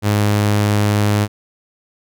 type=tone; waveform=sawtooth; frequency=103.83 Hz; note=G#2; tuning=in tune; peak=-9 dBFS; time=0.02-1.28 s; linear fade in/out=50 ms; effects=none